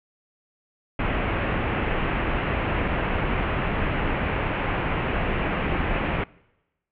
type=low-pass noise; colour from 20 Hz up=pink; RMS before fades=-25 dBFS; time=0.99-6.24 s; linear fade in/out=5 ms; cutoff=2800 Hz; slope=48 dB/octave; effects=noise-tail reverb RT60 1.0 s tail -24 dB re dry